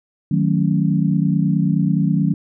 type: chord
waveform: sine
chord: D# half-diminished seventh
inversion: none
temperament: equal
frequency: 155.56 / 185 / 220 / 277.2 Hz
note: D#3 / F#3 / A3 / C#4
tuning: 0 / 0 / 0 / 0 cents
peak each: -18 / -18 / -23 / -23 dBFS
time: 0.31-2.34 s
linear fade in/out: 5 ms
effects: none